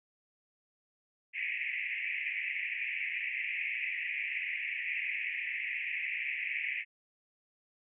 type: band-pass noise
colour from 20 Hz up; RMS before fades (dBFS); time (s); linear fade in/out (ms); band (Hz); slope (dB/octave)
white; -36; 1.33-6.85; 50; 1900 to 2600; 96
effects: none